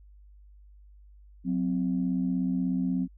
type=tone pair together; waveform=sine; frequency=182.7 / 259.3 Hz; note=F#3 / C4; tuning=-22 / -15 cents; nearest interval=tritone; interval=607 cents; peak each=-27 dBFS; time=1.44-3.08 s; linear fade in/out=50 ms; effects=tanh soft clip ceiling -17 dBFS + added 50 Hz sine -50 dBFS peak until 3.17 s